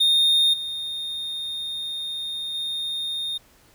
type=tone with level steps; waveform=triangle; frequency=3672 Hz; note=A#7; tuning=27 cents flat; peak=-14 / -26 / -24 dBFS; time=0-3.38 s; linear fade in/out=10 ms; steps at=0.53 / 2.54 s; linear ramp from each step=10 ms; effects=pink hiss -56 dBFS RMS until 3.74 s